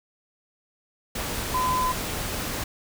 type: tone in noise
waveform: sine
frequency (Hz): 1015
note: B5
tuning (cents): +47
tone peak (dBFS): -22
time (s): 1.54-1.92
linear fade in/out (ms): 5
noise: pink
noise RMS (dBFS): -30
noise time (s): 1.15-2.64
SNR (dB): +5
effects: none